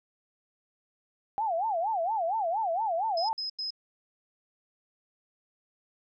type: tone with vibrato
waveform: sine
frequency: 770 Hz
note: G5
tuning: 31 cents flat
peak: -26 dBFS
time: 1.38-3.33 s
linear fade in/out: 0 ms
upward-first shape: sine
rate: 4.3 Hz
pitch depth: 280 cents each way
type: tone bursts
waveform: sine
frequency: 5090 Hz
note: D#8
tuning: 39 cents sharp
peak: -31 dBFS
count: 3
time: 3.17-3.706 s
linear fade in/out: 5 ms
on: 120 ms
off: 88 ms
effects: none